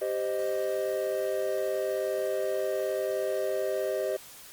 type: chord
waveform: triangle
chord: C minor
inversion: second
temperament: equal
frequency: 392 / 523.3 / 622.3 Hz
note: G4 / C5 / Eb5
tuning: 0 / 0 / 0 cents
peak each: -30 / -30 / -29 dBFS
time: 0.01-4.17 s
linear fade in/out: 10 ms
effects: white hiss -48 dBFS RMS until 4.52 s + Opus 32 kbps